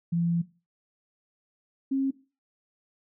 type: tone pair in turn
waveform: sine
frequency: 170 / 269.9 Hz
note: F3 / C#4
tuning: -46 / -46 cents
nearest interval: minor sixth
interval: 800 cents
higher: second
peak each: -23 / -23 dBFS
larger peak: neither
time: 0.12-0.42 / 1.91-2.11 s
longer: first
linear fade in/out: 10 ms
effects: noise-tail reverb RT60 0.3 s tail -17 dB re dry